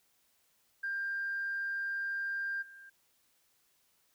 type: tone with level steps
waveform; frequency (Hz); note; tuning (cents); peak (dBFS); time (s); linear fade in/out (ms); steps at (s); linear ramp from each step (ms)
sine; 1593; G6; +27; -32 / -50; 0.83-2.9; 10; 2.61; 20
effects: tanh soft clip ceiling -28 dBFS + white hiss -72 dBFS RMS until 4.14 s